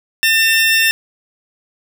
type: tone pair together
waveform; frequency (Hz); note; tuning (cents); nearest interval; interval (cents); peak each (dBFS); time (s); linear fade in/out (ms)
30% pulse; 1800 / 2697; A6 / E7; +39 / +39; perfect fifth; 700; -11; 0.23-0.91; 0
effects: none